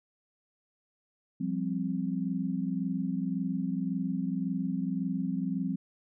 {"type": "chord", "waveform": "sine", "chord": "F suspended second", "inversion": "none", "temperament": "just", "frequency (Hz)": [174.61, 196.44, 261.9], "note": ["F3", "G3", "C4"], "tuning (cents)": [0, 4, 2], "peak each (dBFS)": -33, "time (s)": [1.4, 5.76], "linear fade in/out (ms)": 10, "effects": []}